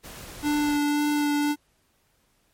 pink noise, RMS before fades -41 dBFS, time 0.03-0.78 s, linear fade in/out 20 ms
square tone with vibrato, 293.7 Hz, D4, in tune, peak -22 dBFS, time 0.42-1.56 s, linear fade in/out 50 ms, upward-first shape sine, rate 1.9 Hz, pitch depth 11 cents each way
effects pink hiss -67 dBFS RMS until 2.53 s + MP3 64 kbps

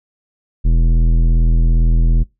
triangle tone with tanh clipping, 41.2 Hz, E1, in tune, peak -11 dBFS, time 0.64-2.24 s, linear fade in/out 20 ms, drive 17 dB, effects noise-tail reverb RT60 0.2 s tail -22 dB re dry

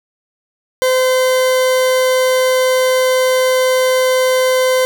40% pulse tone, 514 Hz, C5, 31 cents flat, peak -10 dBFS, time 0.82-4.85 s, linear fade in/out 0 ms, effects none

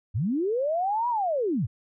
sine linear two-way sweep, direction up then down, 82.41 to 987.8 to 82.41 Hz, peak -23 dBFS, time 0.14-1.67 s, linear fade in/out 20 ms, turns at 1.09 s, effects none

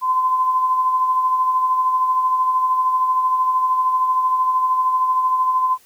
sine tone with tremolo, 1026 Hz, C6, 34 cents flat, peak -13 dBFS, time 0.01-5.78 s, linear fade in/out 50 ms, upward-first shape sine, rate 13 Hz, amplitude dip 40%, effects white hiss -53 dBFS RMS until 5.85 s

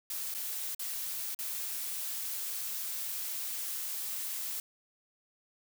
blue noise with dropouts, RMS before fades -37 dBFS, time 0.1-4.6 s, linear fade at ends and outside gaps 2 ms, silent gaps 0.341-0.347 / 0.748-0.794 / 1.347-1.389 s, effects none

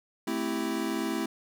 square chord, A minor seventh, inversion none, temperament equal, 220 / 261.6 / 329.6 / 392 Hz, A3 / C4 / E4 / G4, 0 / 0 / 0 / 0 cents, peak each -35 / -35 / -33 / -38 dBFS, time 0.27-1.26 s, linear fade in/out 5 ms, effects none

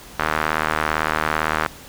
sawtooth tone with band-pass filter, 77.8 Hz, D#2, in tune, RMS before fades -22 dBFS, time 0.19-1.67 s, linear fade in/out 5 ms, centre 1400 Hz, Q 1.7, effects pink hiss -41 dBFS RMS until 1.88 s

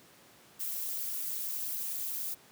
violet noise with amplitude modulation, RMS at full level -32 dBFS, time 0.59-2.35 s, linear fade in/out 20 ms, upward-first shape sine, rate 231 Hz, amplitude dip 90%, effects pink hiss -58 dBFS RMS until 2.51 s + high-pass 150 Hz 12 dB/octave

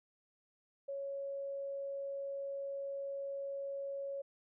sine tone, 554.4 Hz, C#5, in tune, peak -38 dBFS, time 0.88-4.22 s, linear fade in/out 10 ms, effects none

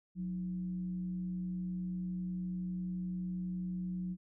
sine tone with frequency modulation, 181.2 Hz, F#3, 36 cents flat, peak -35 dBFS, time 0.15-4.17 s, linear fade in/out 50 ms, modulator 137 Hz, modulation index 0.23, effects none

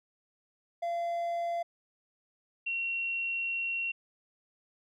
triangle / sine tone pair in turn, 685 / 2735 Hz, F5 / F7, -34 / -37 cents, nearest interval 2 octaves, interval 2397 cents, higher second, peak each -28 / -30 dBFS, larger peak first, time 0.82-1.63 / 2.66-3.92 s, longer second, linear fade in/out 10 ms, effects none

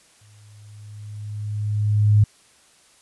sine tone with exponential growth, 104.9 Hz, G#2, 18 cents sharp, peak -10 dBFS, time 0.21-2.24 s, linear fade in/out 5 ms, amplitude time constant 440 ms, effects white hiss -55 dBFS RMS until 3.01 s + resampled to 24000 Hz

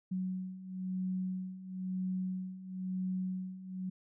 sine beating tone pair, 185 / 186 Hz, F#3 / F#3, 0 / +9 cents, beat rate 1 Hz, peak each -40 / -36 dBFS, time 0.11-3.9 s, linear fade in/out 10 ms, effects none

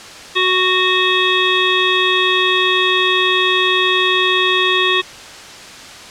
harmonic tone, 370 Hz, F#4, in tune, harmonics 1 / 3 / 5 / 7 / 9 / 10, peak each -19 / -19 / -19 / -19 / -19 / -19 dBFS, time 0.35-5.02 s, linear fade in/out 20 ms, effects white hiss -34 dBFS RMS until 6.1 s + low-pass 6000 Hz 12 dB/octave

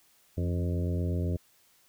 harmonic tone with a mistuned harmonic, 88.1 Hz, F2, 16 cents sharp, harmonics 1 / 2 / 3 / 4 / 5 / 6 / 7, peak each -28 / -34 / -38 / -40 / -42 / -44 / -45 dBFS, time 0.37-1.37 s, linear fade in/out 10 ms, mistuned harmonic 2, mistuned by -61 cents, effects white hiss -64 dBFS RMS until 1.88 s

